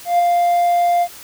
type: tone with ADSR envelope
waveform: triangle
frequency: 698.5 Hz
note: F5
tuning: in tune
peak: -7 dBFS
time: 0.05-1.08 s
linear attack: 140 ms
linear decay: 9 ms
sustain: -3 dB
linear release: 60 ms
effects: tanh soft clip ceiling -4 dBFS + white hiss -38 dBFS RMS until 1.23 s